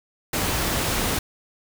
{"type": "noise", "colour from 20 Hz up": "pink", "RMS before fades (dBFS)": -24, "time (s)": [0.33, 1.19], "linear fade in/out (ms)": 5, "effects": []}